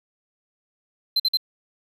triangle tone bursts, 4099 Hz, C8, 36 cents flat, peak -16 dBFS, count 3, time 1.16-1.372 s, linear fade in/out 5 ms, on 38 ms, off 49 ms, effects none

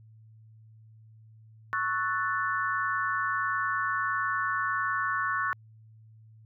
sine chord, F# minor seventh, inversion second, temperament equal, 1108.7 / 1318.5 / 1480 / 1760 Hz, C#6 / E6 / F#6 / A6, 0 / 0 / 0 / 0 cents, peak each -30 / -36 / -31 / -33 dBFS, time 1.73-5.53 s, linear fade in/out 0 ms, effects added 110 Hz sine -51 dBFS peak until 6.45 s

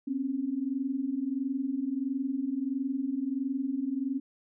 sine tone pair together, 254 / 275.5 Hz, B3 / C#4, +49 / -11 cents, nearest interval minor second, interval 140 cents, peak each -33 / -30 dBFS, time 0.07-4.2 s, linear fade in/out 10 ms, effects none

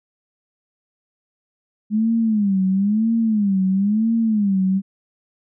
sine tone with vibrato, 207.7 Hz, G#3, in tune, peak -15 dBFS, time 1.9-4.82 s, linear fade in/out 50 ms, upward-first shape sine, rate 1 Hz, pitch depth 170 cents each way, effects none

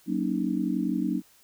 sine chord, D# minor seventh, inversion first, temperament just, 186.68 / 233.3 / 280 / 311.1 Hz, F#3 / A#3 / C#4 / D#4, +16 / +2 / +18 / 0 cents, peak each -30 dBFS, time 0.06-1.22 s, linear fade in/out 50 ms, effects white hiss -59 dBFS RMS until 1.43 s

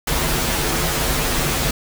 pink noise with comb filter, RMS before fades -20 dBFS, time 0.07-1.71 s, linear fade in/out 5 ms, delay 10 ms, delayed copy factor -0.85, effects none

